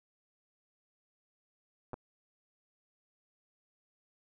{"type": "clicks", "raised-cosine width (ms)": 1, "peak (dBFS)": -27, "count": 2, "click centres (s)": [1.933, 1.941], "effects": []}